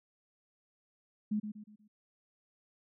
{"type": "tone with echo", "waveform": "sine", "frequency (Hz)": 211.2, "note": "G#3", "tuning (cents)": 29, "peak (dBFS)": -29, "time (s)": [1.31, 1.4], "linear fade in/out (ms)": 10, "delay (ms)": 120, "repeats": 4, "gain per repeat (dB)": -8, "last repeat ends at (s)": 1.88, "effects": []}